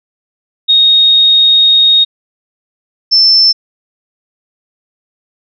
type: tone pair in turn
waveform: sine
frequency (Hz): 3729 / 5310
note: A#7 / E8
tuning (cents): 0 / +12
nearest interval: tritone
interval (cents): 612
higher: second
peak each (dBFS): -4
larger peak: neither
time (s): 0.68-2.05 / 3.11-3.53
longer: first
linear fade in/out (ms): 20
effects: none